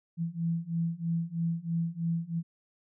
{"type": "beating tone pair", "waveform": "sine", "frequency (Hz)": [165.5, 168.6], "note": ["E3", "E3"], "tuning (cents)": [7, 39], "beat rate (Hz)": 3.1, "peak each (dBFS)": [-32, -31], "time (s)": [0.17, 2.43], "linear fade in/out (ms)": 50, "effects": []}